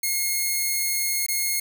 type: tone with dropouts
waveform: 5% pulse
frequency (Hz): 2157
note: C#7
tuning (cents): -48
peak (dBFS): -12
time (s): 0.03-1.6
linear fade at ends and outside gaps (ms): 5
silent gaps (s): 1.265-1.284
effects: none